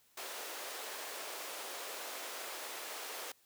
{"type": "high-pass noise", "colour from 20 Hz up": "pink", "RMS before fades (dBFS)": -44, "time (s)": [0.17, 3.32], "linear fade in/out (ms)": 5, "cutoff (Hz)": 420, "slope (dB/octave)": 24, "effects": ["white hiss -69 dBFS RMS until 3.45 s"]}